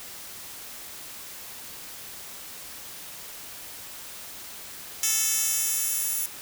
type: tone with high-pass filter sweep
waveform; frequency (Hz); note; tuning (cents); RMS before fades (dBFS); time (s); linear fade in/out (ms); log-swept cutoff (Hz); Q
10% pulse; 439.2; A4; -3; -26; 5.03-6.26; 2; 5800 to 11000; 1
effects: white hiss -41 dBFS RMS until 6.41 s